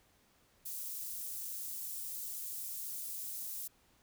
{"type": "high-pass noise", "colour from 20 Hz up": "white", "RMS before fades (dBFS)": -42, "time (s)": [0.65, 3.68], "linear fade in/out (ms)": 10, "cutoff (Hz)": 8300, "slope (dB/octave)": 12, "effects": ["pink hiss -69 dBFS RMS until 4.02 s"]}